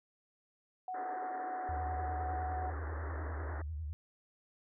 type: tone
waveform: sine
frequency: 740 Hz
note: F#5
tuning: in tune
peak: -37 dBFS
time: 0.88-2.7 s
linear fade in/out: 2 ms
type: band-pass noise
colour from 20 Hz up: pink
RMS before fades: -46 dBFS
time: 0.94-3.62 s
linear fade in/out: 5 ms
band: 270 to 1900 Hz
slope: 96 dB/octave
type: tone with vibrato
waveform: sine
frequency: 77.1 Hz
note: D#2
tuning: 15 cents flat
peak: -37 dBFS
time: 1.69-3.93 s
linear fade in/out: 0 ms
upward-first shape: square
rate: 10 Hz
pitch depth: 100 cents each way
effects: none